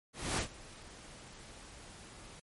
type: noise with ADSR envelope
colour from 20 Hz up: pink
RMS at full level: -32 dBFS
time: 0.13-2.4 s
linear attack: 250 ms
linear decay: 94 ms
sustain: -20 dB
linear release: 9 ms
effects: MP3 48 kbps